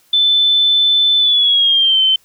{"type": "tone with pitch glide", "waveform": "sine", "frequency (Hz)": [3520, 3082], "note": ["A7", "G7"], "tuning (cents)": [0, -30], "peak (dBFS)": -9, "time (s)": [0.13, 2.16], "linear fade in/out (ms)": 5, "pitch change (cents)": -230, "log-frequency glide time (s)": [1.18, 2.01], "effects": ["white hiss -54 dBFS RMS until 2.24 s"]}